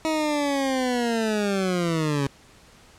20% pulse linear sweep, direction down, 319.3 to 136.5 Hz, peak -17 dBFS, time 0.05-2.27 s, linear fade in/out 0 ms, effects pink hiss -52 dBFS RMS until 2.98 s + low-pass 9000 Hz 12 dB/octave

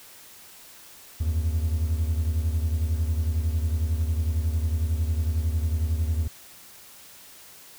triangle beating tone pair, 77.8 / 88.8 Hz, D#2 / F2, 0 / +29 cents, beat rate 11 Hz, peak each -21 / -27 dBFS, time 1.2-6.28 s, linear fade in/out 10 ms, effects white hiss -48 dBFS RMS until 7.78 s

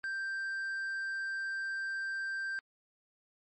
triangle tone, 1573 Hz, G6, 6 cents sharp, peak -32 dBFS, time 0.04-2.59 s, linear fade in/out 0 ms, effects MP3 32 kbps

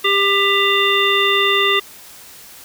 harmonic tone, 397.2 Hz, G4, 23 cents sharp, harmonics 1 / 3 / 5 / 7 / 9, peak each -19 / -19 / -19 / -19 / -19 dBFS, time 0.04-1.8 s, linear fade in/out 10 ms, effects white hiss -40 dBFS RMS until 2.64 s

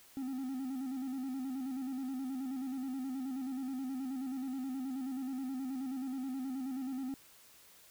triangle tone with vibrato, 262.7 Hz, C4, 7 cents sharp, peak -34 dBFS, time 0.17-7.14 s, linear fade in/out 0 ms, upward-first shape square, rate 9.4 Hz, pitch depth 57 cents each way, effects white hiss -60 dBFS RMS until 7.9 s

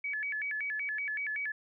sine tone with vibrato, 1975.5 Hz, B6, in tune, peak -32 dBFS, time 0.04-1.52 s, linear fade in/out 5 ms, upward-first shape square, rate 5.3 Hz, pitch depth 240 cents each way, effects none

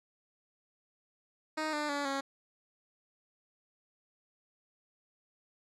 10% pulse tone with pitch steps, 311.1 / 298.3 / 285.9 / 274.1 Hz, D#4 / D4 / D4 / C#4, 0 / +27 / -46 / -19 cents, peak -24 dBFS, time 1.57-2.21 s, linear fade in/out 10 ms, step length 160 ms, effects low-pass 7000 Hz 12 dB/octave

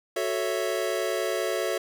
square chord, F# minor seventh, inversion none, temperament equal, 370 / 440 / 554.4 / 659.3 Hz, F#4 / A4 / C#5 / E5, 0 / 0 / 0 / 0 cents, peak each -32 dBFS, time 0.16-1.78 s, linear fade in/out 5 ms, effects none

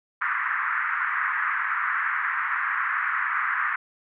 white band-pass noise, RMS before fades -26 dBFS, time 0.21-3.76 s, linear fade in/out 5 ms, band 1100 to 1900 Hz, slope 48 dB/octave, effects none

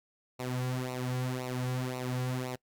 sawtooth tone with flanger, 126.8 Hz, B2, 46 cents sharp, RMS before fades -34 dBFS, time 0.39-2.56 s, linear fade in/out 10 ms, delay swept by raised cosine 0.6 to 3.3 ms, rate 1.9 Hz, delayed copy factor -0.75, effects noise-tail reverb RT60 0.1 s tail -23 dB re dry + Opus 48 kbps

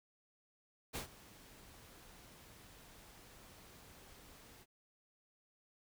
pink noise with ADSR envelope, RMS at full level -40 dBFS, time 0.93-4.66 s, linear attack 29 ms, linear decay 110 ms, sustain -19 dB, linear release 49 ms, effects none

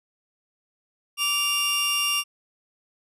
sawtooth tone pair together, 1166.3 / 2794 Hz, D6 / F7, -12 / 0 cents, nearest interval octave + minor third, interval 1512 cents, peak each -26 / -19 dBFS, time 1.17-2.24 s, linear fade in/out 50 ms, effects resampled to 32000 Hz

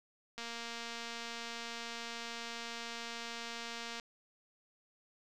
click train, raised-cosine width 0.2 ms, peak -26 dBFS, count 844, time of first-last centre 0.38-3.998 s, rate 233 Hz, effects none

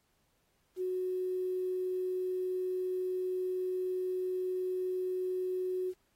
sine tone with quantisation, 368.4 Hz, F#4, 7 cents flat, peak -31 dBFS, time 0.76-5.94 s, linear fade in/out 50 ms, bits 10, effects pink hiss -75 dBFS RMS until 6.15 s + AAC 48 kbps

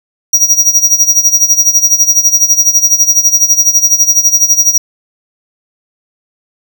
square tone with tremolo, 5750 Hz, F8, 50 cents sharp, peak -3 dBFS, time 0.33-4.78 s, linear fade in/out 5 ms, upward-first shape sine, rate 12 Hz, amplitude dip 80%, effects none

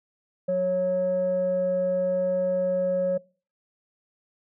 sine tone pair together, 183.2 / 550.4 Hz, F#3 / C#5, -17 / -12 cents, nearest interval octave + perfect fifth, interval 1905 cents, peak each -30 / -21 dBFS, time 0.48-3.18 s, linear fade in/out 10 ms, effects noise-tail reverb RT60 0.4 s tail -24 dB re dry + tanh soft clip ceiling -17 dBFS

